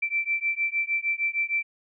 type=beating tone pair; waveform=sine; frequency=2335 / 2341.5 Hz; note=D7 / D7; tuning=-11 / -6 cents; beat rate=6.5 Hz; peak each=-27 / -27 dBFS; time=0.02-1.63 s; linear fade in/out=10 ms; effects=none